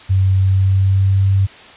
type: tone with pitch glide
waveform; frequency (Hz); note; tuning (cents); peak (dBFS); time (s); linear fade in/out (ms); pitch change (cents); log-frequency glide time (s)
sine; 95.3 to 97.19; G2 to G2; -48 to -14; -10; 0.09-1.47; 20; +34; 0.36-1.25
effects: white hiss -39 dBFS RMS until 1.76 s + resampled to 8000 Hz